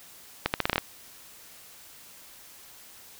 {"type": "accelerating click train", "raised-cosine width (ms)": 0.3, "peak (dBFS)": -7, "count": 8, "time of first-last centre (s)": [0.46, 0.781], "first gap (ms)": 79, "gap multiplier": 0.81, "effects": ["white hiss -50 dBFS RMS until 3.19 s"]}